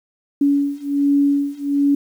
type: beating tone pair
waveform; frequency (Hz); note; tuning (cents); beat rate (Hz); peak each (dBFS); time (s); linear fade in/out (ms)
sine; 282.5 / 283.8; C#4 / C#4; +33 / +41; 1.3; -18 / -17; 0.41-1.95; 5
effects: 8-bit